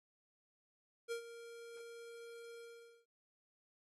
square tone with ADSR envelope, 466.2 Hz, A#4, in tune, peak -38 dBFS, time 1.08-3.06 s, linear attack 36 ms, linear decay 95 ms, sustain -13 dB, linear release 470 ms, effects AAC 32 kbps

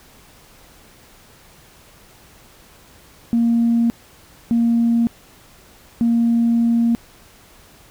sine tone bursts at uneven times, 233.1 Hz, A#3, in tune, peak -12 dBFS, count 3, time 3.33-3.9 / 4.51-5.07 / 6.01-6.95 s, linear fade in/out 0 ms, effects tanh soft clip ceiling -9 dBFS + pink hiss -48 dBFS RMS until 7.9 s

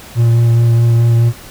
triangle tone with vibrato, 116.9 Hz, A#2, 5 cents sharp, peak -5 dBFS, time 0.15-1.33 s, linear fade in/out 50 ms, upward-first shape sine, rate 4.7 Hz, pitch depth 12 cents each way, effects pink hiss -35 dBFS RMS until 1.5 s

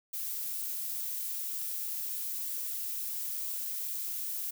violet noise, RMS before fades -36 dBFS, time 0.13-4.51 s, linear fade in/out 10 ms, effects none

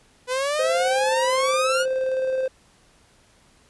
sawtooth exponential sweep, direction up, 493.9 to 1476 Hz, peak -18 dBFS, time 0.27-1.86 s, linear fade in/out 50 ms
triangle tone with tremolo, 522 Hz, C5, 4 cents flat, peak -18 dBFS, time 0.59-2.48 s, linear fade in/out 5 ms, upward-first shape square, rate 19 Hz, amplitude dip 25%
effects pink hiss -57 dBFS RMS until 3.69 s + resampled to 24000 Hz

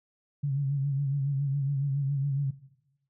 sine tone with vibrato, 139.2 Hz, C#3, 8 cents sharp, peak -25 dBFS, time 0.43-2.51 s, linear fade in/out 10 ms, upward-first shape sine, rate 7.2 Hz, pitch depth 63 cents each way, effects noise-tail reverb RT60 0.9 s tail -17 dB re dry

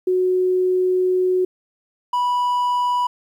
sine / triangle tone pair in turn, 367.9 / 982.2 Hz, F#4 / B5, -10 / -10 cents, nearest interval octave + perfect fourth, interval 1700 cents, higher second, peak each -15 dBFS, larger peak neither, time 0.07-1.45 / 2.13-3.07 s, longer first, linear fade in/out 5 ms, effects 9-bit

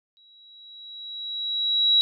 sine tone with exponential growth, 3880 Hz, B7, 31 cents flat, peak -14 dBFS, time 0.17-2.01 s, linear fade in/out 0 ms, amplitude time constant 400 ms, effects none

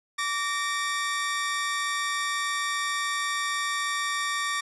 sawtooth tone pair together, 1158 / 1843.5 Hz, D6 / A#6, -25 / -20 cents, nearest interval minor sixth, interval 805 cents, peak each -25 / -26 dBFS, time 0.18-4.61 s, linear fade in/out 10 ms, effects resampled to 24000 Hz

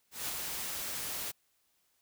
white noise with ADSR envelope, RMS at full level -35 dBFS, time 0.11-1.32 s, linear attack 170 ms, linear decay 22 ms, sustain -3 dB, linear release 16 ms, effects white hiss -74 dBFS RMS until 2.01 s

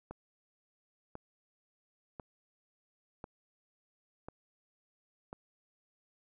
click train, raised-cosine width 1 ms, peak -29 dBFS, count 6, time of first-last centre 0.11-5.329 s, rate 0.958 Hz, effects none

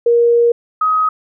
sine tone pair in turn, 471.7 / 1262.8 Hz, A#4 / D#6, +20 / +25 cents, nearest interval octave + perfect fourth, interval 1705 cents, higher second, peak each -8 / -11 dBFS, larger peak first, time 0.06-0.52 / 0.81-1.09 s, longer first, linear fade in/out 5 ms, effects none

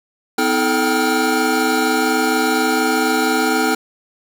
square tone cluster, 252.6 / 319.1 / 434.6 / 782 / 1412 Hz, B3 / D#4 / A4 / G5 / F6, +39 / +44 / -21 / -4 / +19 cents, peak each -22 dBFS, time 0.38-3.75 s, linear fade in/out 5 ms, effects none

